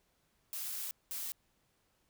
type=noise bursts at uneven times; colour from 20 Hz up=blue; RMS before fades=-40 dBFS; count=2; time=0.53-0.91 / 1.11-1.32 s; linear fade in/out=0 ms; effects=pink hiss -75 dBFS RMS until 2.09 s